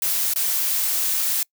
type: noise with dropouts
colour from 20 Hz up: blue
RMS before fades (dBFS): -22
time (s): 0.02-1.43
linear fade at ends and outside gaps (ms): 2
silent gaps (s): 0.337-0.359
effects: noise-tail reverb RT60 0.1 s tail -26 dB re dry